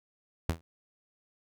sawtooth tone with exponential decay, 82.41 Hz, E2, in tune, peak -20 dBFS, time 0.49-0.61 s, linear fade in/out 0 ms, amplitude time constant 25 ms, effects none

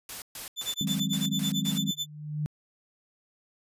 white noise bursts, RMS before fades -39 dBFS, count 7, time 0.09-1.78 s, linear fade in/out 2 ms, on 130 ms, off 130 ms
35% pulse tone with tremolo, 3520 Hz, A7, in tune, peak -25 dBFS, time 0.56-2.07 s, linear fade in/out 50 ms, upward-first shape sine, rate 9.1 Hz, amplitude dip 100%
sine chord, Ab dominant seventh, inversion second, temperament equal with one note detuned, 155.56 / 185 / 204.4 / 261.6 Hz, Eb3 / Gb3 / Ab3 / C4, 0 / 0 / -27 / 0 cents, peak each -33 / -32 / -31 / -35 dBFS, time 0.81-1.91 s, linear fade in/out 2 ms
sine tone with exponential growth, 150.5 Hz, D3, 43 cents sharp, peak -25 dBFS, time 1.67-2.46 s, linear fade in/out 0 ms, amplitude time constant 170 ms
effects resampled to 32000 Hz

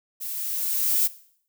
violet noise with level ramp, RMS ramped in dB -33 to -20 dBFS, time 0.2-1.08 s, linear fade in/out 20 ms, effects noise-tail reverb RT60 0.6 s tail -18 dB re dry

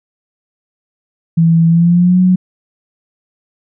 sine tone with pitch glide, 165.3 to 183.41 Hz, E3 to F#3, +5 to -15 cents, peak -6 dBFS, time 1.37-2.36 s, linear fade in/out 10 ms, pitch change +180 cents, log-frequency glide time 1.68-2.2 s, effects none

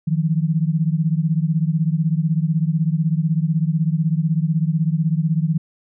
sine beating tone pair, 155.56 / 171.56 Hz, D#3 / F3, 0 / -31 cents, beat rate 16 Hz, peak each -18 / -20 dBFS, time 0.07-5.58 s, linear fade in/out 10 ms, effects none

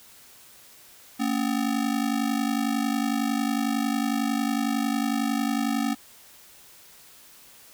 square ring-modulated tone, 253.1 Hz, B3, 43 cents sharp, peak -21 dBFS, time 1.19-5.95 s, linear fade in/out 20 ms, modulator 25.5 Hz, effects white hiss -51 dBFS RMS until 7.73 s

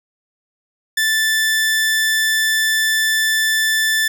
sawtooth tone, 1760 Hz, A6, in tune, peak -11 dBFS, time 0.97-4.08 s, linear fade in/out 5 ms, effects none

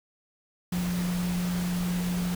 sine tone in noise, 177.7 Hz, F3, 30 cents sharp, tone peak -26 dBFS, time 0.72-2.35 s, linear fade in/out 5 ms, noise pink, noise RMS -37 dBFS, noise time 0.72-2.35 s, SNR +8 dB, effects none

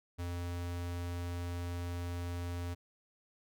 square tone, 87.31 Hz, F2, in tune, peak -37 dBFS, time 0.18-2.75 s, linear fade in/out 20 ms, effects none

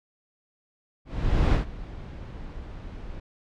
brown noise with ADSR envelope, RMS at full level -18 dBFS, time 1.05-3.2 s, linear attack 480 ms, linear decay 120 ms, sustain -20 dB, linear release 6 ms, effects low-pass 4000 Hz 12 dB/octave

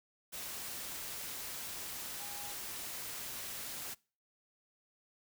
sine tone in noise, 818 Hz, G#5, 26 cents flat, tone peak -51 dBFS, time 2.19-2.54 s, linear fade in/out 20 ms, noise white, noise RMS -43 dBFS, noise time 0.32-3.95 s, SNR -11 dB, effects noise-tail reverb RT60 0.4 s tail -25 dB re dry

